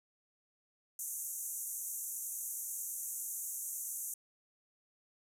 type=band-pass noise; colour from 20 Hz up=white; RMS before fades=-41 dBFS; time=0.99-4.14 s; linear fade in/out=2 ms; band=6100 to 14000 Hz; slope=96 dB/octave; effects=none